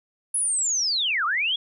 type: linear two-way sweep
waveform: sine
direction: down then up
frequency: 10548 to 1148 to 3400 Hz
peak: -21 dBFS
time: 0.34-1.56 s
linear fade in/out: 5 ms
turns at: 1.25 s
effects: none